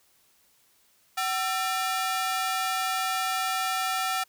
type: ring-modulated tone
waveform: sawtooth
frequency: 1049 Hz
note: C6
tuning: 4 cents sharp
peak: -19 dBFS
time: 1.17-4.24 s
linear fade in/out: 10 ms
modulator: 292 Hz
effects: white hiss -64 dBFS RMS until 4.28 s